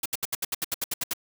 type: noise bursts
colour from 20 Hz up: white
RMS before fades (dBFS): -28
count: 12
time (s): 0.03-1.135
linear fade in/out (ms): 5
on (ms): 27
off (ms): 71
effects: none